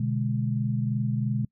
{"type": "chord", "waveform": "sine", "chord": "G# diminished", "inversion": "first", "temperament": "equal with one note detuned", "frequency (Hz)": [124.04, 146.83, 207.7], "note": ["B2", "D3", "G#3"], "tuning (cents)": [8, 0, 0], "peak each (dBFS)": [-26, -31, -29], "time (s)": [0, 1.45], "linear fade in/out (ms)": 5, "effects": ["noise-tail reverb RT60 0.1 s tail -26 dB re dry"]}